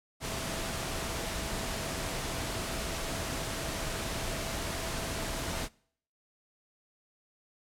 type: tone in noise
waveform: sine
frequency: 659.3 Hz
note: E5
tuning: in tune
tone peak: -44 dBFS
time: 0.2-5.69 s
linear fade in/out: 50 ms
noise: pink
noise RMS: -35 dBFS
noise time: 0.2-5.69 s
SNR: -12 dB
effects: noise-tail reverb RT60 0.6 s tail -24 dB re dry + low-pass 11000 Hz 12 dB/octave